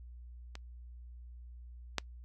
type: clicks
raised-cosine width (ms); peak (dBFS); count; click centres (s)
0.2; -27 / -13; 2; 0.554 / 1.983
effects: noise-tail reverb RT60 0.1 s tail -25 dB re dry + added 60 Hz sine -47 dBFS peak until 2.24 s